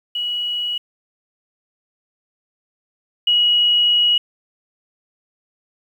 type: tone pair in turn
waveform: sine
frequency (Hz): 2921 / 2908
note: F#7 / F#7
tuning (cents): -23 / -31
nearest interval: unison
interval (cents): 8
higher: first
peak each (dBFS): -20 / -12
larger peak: second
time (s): 0.15-0.78 / 3.27-4.18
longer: second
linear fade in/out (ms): 5
effects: 8-bit